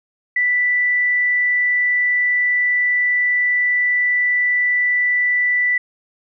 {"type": "tone", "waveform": "sine", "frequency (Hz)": 1975, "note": "B6", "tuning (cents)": 0, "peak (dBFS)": -14, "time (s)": [0.36, 5.78], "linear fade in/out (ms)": 5, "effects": []}